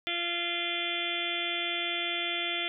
harmonic tone, 345 Hz, F4, 21 cents flat, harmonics 1 / 2 / 4 / 5 / 6 / 7 / 8 / 9 / 10, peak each -40 / -40 / -41 / -46 / -36 / -37 / -42 / -36 / -35 dBFS, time 0.07-2.68 s, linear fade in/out 0 ms, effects none

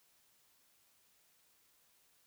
silence, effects white hiss -71 dBFS RMS until 2.26 s

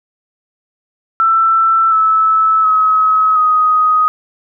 sine tone with pitch steps, 1333 / 1305.6 / 1278.7 / 1252.4 Hz, E6 / E6 / D#6 / D#6, +19 / -17 / +47 / +11 cents, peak -8 dBFS, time 1.2-4.08 s, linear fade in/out 0 ms, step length 720 ms, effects none

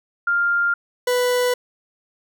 sine / 40% pulse tone pair in turn, 1399 / 494.6 Hz, F6 / B4, +3 / +3 cents, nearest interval octave + tritone, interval 1800 cents, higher first, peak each -16 dBFS, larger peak neither, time 0.27-0.74 / 1.07-1.54 s, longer neither, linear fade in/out 5 ms, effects none

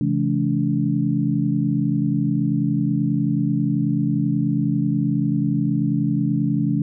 sine tone cluster, 135.9 / 166.2 / 214.4 / 286.5 Hz, C#3 / E3 / A3 / D4, -34 / +15 / -45 / -43 cents, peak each -23 dBFS, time 0.01-6.82 s, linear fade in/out 2 ms, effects none

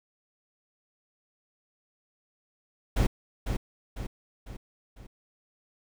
brown noise with echo, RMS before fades -23 dBFS, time 2.96-3.07 s, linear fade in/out 10 ms, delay 500 ms, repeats 4, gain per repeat -6 dB, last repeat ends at 5.07 s, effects none

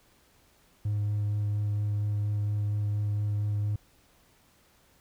triangle tone with vibrato, 103.83 Hz, G#2, in tune, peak -23 dBFS, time 0.85-3.76 s, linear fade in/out 5 ms, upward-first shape sine, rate 4.3 Hz, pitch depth 9 cents each way, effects tanh soft clip ceiling -21 dBFS + pink hiss -63 dBFS RMS until 5 s

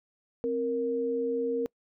sine tone pair together, 263.1 / 467.4 Hz, C4 / A#4, +10 / +5 cents, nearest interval minor seventh, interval 995 cents, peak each -33 / -27 dBFS, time 0.44-1.66 s, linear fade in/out 0 ms, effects noise-tail reverb RT60 0.1 s tail -26 dB re dry

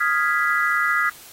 sine chord, F half-diminished seventh, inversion third, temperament equal, 1244.5 / 1396.9 / 1661.2 / 1975.5 Hz, Eb6 / F6 / Ab6 / Cb7, 0 / 0 / 0 / 0 cents, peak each -23 dBFS, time 0-1.1 s, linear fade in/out 10 ms, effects white hiss -44 dBFS RMS until 1.32 s + AAC 48 kbps

